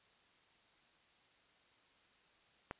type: click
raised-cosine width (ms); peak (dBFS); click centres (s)
0.5; -26; 2.711
effects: white hiss -69 dBFS RMS until 2.79 s + resampled to 8000 Hz